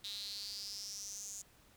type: tone with high-pass filter sweep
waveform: sawtooth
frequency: 202.9 Hz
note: G#3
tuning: 40 cents flat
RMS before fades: -45 dBFS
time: 0.04-1.42 s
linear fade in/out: 5 ms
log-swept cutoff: 3800 to 6900 Hz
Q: 8.1
effects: pink hiss -65 dBFS RMS until 1.76 s